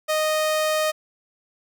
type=tone; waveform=sawtooth; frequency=620 Hz; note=D#5; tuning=6 cents flat; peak=-16 dBFS; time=0.08-0.92 s; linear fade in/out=20 ms; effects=none